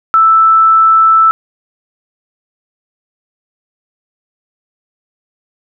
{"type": "tone", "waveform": "sine", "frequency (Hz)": 1320, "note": "E6", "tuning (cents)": 2, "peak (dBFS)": -4, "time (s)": [0.14, 1.31], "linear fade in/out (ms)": 0, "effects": []}